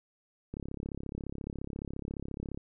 click train, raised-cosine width 3 ms, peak -25 dBFS, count 71, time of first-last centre 0.54-2.575 s, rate 34.4 Hz, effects none

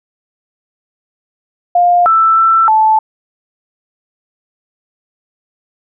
sine tone with pitch steps, 705 / 1325 / 1334 / 873 Hz, F5 / E6 / E6 / A5, +16 / +9 / +20 / -14 cents, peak -6 dBFS, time 1.75-2.99 s, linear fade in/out 5 ms, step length 310 ms, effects none

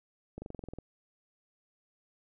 slowing click train, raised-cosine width 2 ms, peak -28 dBFS, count 10, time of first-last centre 0.38-0.786 s, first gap 40 ms, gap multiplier 1.03, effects none

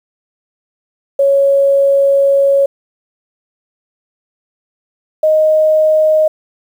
sine tone pair in turn, 554.4 / 622.3 Hz, C#5 / D#5, 0 / 0 cents, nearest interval major second, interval 200 cents, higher second, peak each -7 dBFS, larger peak neither, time 1.19-2.66 / 5.23-6.28 s, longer first, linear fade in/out 5 ms, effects 7-bit

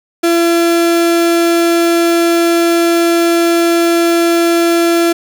35% pulse tone, 338.5 Hz, E4, 46 cents sharp, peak -7 dBFS, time 0.23-5.13 s, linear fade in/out 10 ms, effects none

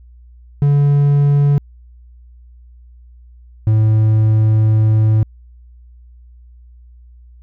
triangle tone pair in turn, 143.2 / 108.98 Hz, D3 / A2, -43 / -16 cents, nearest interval perfect fourth, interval 473 cents, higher first, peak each -7 dBFS, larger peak neither, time 0.62-1.58 / 3.67-5.23 s, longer second, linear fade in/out 0 ms, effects added 60 Hz sine -39 dBFS peak until 7.42 s

